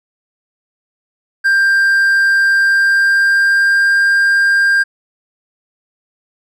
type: tone with pitch glide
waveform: triangle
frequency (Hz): 1587 to 1598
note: G6 to G6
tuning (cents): +21 to +33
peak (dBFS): -7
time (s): 1.44-4.84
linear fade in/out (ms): 20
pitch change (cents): +12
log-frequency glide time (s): 2.56-3.99
effects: none